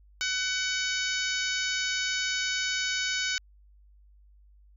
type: harmonic tone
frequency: 751 Hz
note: F#5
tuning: 26 cents sharp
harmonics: 2 / 3 / 4 / 5 / 6 / 7 / 8 / 9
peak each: -32 / -34 / -35 / -36 / -37 / -37 / -38 / -39 dBFS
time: 0.21-3.38 s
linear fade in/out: 0 ms
effects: added 50 Hz sine -54 dBFS peak until 4.76 s